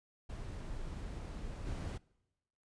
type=noise with level steps; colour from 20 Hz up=brown; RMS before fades=-43 / -39 dBFS; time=0.29-1.98 s; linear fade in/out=10 ms; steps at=1.65 s; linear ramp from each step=20 ms; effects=noise-tail reverb RT60 1.0 s tail -24 dB re dry + resampled to 22050 Hz